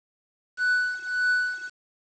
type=tone with tremolo; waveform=triangle; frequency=1487 Hz; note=F#6; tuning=8 cents sharp; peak=-17 dBFS; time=0.57-1.7 s; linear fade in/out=50 ms; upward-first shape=triangle; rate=1.7 Hz; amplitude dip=90%; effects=resampled to 16000 Hz + 8-bit